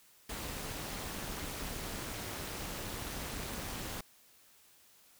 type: noise with amplitude modulation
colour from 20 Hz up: pink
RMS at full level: -38 dBFS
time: 0.29-4.01 s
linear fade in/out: 5 ms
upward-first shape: sine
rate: 217 Hz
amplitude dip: 65%
effects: white hiss -63 dBFS RMS until 5.19 s